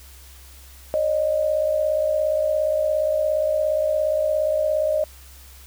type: tone pair together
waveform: sine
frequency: 559 / 616.2 Hz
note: C#5 / D#5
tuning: +14 / -17 cents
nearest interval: major second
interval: 169 cents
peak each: -25 / -19 dBFS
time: 0.94-5.04 s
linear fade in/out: 0 ms
effects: added 66 Hz sine -44 dBFS peak until 5.66 s + white hiss -48 dBFS RMS until 5.66 s